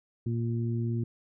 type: harmonic tone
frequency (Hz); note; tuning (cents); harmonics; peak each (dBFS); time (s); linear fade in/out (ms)
116.54; A#2; 0; 1 / 2 / 3; -28 / -34 / -38; 0.26-1.04; 5
effects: none